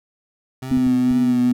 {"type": "tone with vibrato", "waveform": "25% pulse", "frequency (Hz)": 128.8, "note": "C3", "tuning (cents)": -27, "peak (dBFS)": -24, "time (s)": [0.62, 1.52], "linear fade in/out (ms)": 5, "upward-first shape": "triangle", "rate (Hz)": 2.2, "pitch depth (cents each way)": 68}
{"type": "tone with pitch glide", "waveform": "sine", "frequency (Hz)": [254.6, 246.2], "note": ["C4", "B3"], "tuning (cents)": [-47, -5], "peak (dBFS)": -14, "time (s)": [0.71, 1.53], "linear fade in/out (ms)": 10, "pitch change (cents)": -58, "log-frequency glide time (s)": [0.82, 1.34]}
{"type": "clicks", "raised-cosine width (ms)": 5, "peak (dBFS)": -19, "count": 4, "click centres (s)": [0.712, 0.772, 0.867, 1.112]}
{"effects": []}